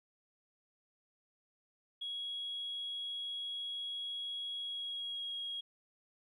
sine tone with pitch glide, 3322 to 3288 Hz, G#7 to G#7, 0 to -18 cents, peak -37 dBFS, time 2.01-5.61 s, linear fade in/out 10 ms, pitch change -18 cents, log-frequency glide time 4.58-5.35 s, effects tanh soft clip ceiling -33 dBFS + 13-bit

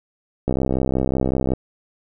click train, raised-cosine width 2 ms, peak -7 dBFS, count 70, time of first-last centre 0.48-1.535 s, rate 65.4 Hz, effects none

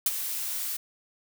blue noise with ADSR envelope, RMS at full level -21 dBFS, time 0.06-0.77 s, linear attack 4 ms, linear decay 32 ms, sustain -11 dB, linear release 8 ms, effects none

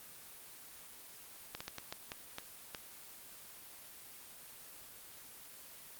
slowing click train, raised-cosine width 0.2 ms, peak -23 dBFS, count 8, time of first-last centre 1.55-2.748 s, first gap 55 ms, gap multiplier 1.37, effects white hiss -53 dBFS RMS until 5.99 s + Opus 24 kbps

